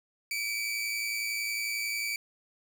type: tone pair together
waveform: sawtooth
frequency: 2290 / 2401 Hz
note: D7 / D7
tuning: -44 / +38 cents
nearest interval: minor second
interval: 82 cents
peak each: -28 / -34 dBFS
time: 0.31-2.16 s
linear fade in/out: 2 ms
effects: none